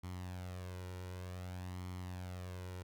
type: tone with flanger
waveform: sawtooth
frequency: 90.9 Hz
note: F#2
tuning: 30 cents flat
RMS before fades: -45 dBFS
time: 0.03-2.83 s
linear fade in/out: 10 ms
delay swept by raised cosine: 0.93 to 2.13 ms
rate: 0.54 Hz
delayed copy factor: +0.55
effects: none